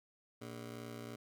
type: ring-modulated tone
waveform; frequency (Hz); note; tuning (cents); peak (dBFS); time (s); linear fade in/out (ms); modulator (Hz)
20% pulse; 174.2; F3; -4; -37; 0.41-1.16; 10; 55.7
effects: none